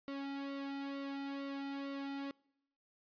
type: tone with flanger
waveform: sawtooth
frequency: 277.2 Hz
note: C#4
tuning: in tune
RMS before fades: -42 dBFS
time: 0.08-2.31 s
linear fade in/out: 0 ms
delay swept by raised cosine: 1.2 to 1.83 ms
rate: 2.2 Hz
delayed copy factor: -0.7
effects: noise-tail reverb RT60 0.8 s tail -25 dB re dry + resampled to 11025 Hz